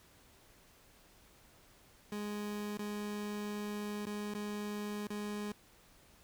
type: tone with dropouts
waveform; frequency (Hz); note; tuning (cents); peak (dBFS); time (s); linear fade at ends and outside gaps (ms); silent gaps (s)
30% pulse; 207.7; G#3; 0; -35; 2.12-5.52; 2; 2.772-2.792 / 4.055-4.067 / 4.338-4.349 / 5.071-5.103
effects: pink hiss -63 dBFS RMS until 6.23 s